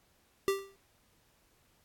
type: tone with exponential decay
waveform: square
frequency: 392 Hz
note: G4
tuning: in tune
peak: -24 dBFS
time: 0.48-0.76 s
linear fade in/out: 0 ms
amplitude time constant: 59 ms
effects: pink hiss -69 dBFS RMS until 1.84 s + AAC 64 kbps